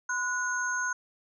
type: tone cluster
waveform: sine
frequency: 1018 / 1462 / 6420 Hz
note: C6 / F#6 / G8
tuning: -48 / -21 / +40 cents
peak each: -34 / -29 / -36 dBFS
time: 0.09-0.93 s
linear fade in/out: 5 ms
effects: none